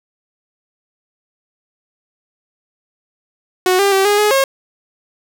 sawtooth tone with pitch steps, 368 / 398.3 / 386.6 / 411.6 / 419.8 / 541 Hz, F#4 / G4 / G4 / G#4 / G#4 / C#5, -9 / +28 / -24 / -16 / +19 / -42 cents, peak -7 dBFS, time 3.66-4.44 s, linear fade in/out 2 ms, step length 130 ms, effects none

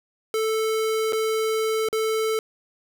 square tone with dropouts, 440 Hz, A4, in tune, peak -22 dBFS, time 0.34-2.39 s, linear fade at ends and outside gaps 1 ms, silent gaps 1.124-1.131 / 1.887-1.928 s, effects none

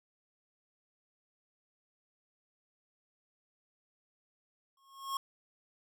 square tone with exponential growth, 1088 Hz, C#6, 33 cents flat, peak -31 dBFS, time 4.77-5.17 s, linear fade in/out 2 ms, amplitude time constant 85 ms, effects none

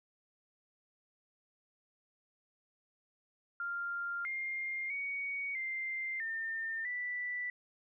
sine tone with pitch steps, 1395 / 2115 / 2240 / 2091 / 1807 / 1972 Hz, F6 / C7 / C#7 / C7 / A6 / B6, -2 / +18 / +18 / -2 / +46 / -3 cents, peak -35 dBFS, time 3.6-7.5 s, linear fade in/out 2 ms, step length 650 ms, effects none

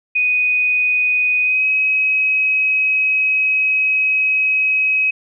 sine tone with pitch glide, 2489 to 2544 Hz, D#7 to D#7, 0 to +38 cents, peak -13 dBFS, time 0.15-5.11 s, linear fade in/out 10 ms, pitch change +38 cents, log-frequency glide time 1.42-1.66 s, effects none

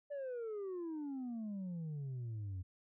sine exponential sweep, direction down, 587.3 to 89.3 Hz, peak -37 dBFS, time 0.1-2.63 s, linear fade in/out 20 ms, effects tanh soft clip ceiling -39 dBFS

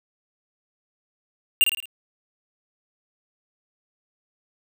square tone with echo, 2794 Hz, F7, in tune, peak -13 dBFS, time 1.61-1.64 s, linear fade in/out 0 ms, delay 54 ms, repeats 4, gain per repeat -6 dB, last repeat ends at 1.856 s, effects none

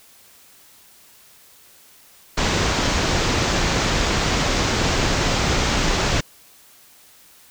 pink low-pass noise, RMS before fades -20 dBFS, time 2.37-6.21 s, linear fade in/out 10 ms, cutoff 7100 Hz, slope 48 dB/octave, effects white hiss -50 dBFS RMS until 7.5 s

